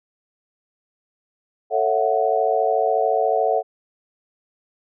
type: chord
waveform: sine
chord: F# minor seventh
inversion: first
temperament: just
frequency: 444 / 555 / 666 / 740 Hz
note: A4 / C#5 / E5 / F#5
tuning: +16 / +2 / +18 / 0 cents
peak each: -22 / -24 / -22 / -21 dBFS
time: 1.7-3.63 s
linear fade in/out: 50 ms
effects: none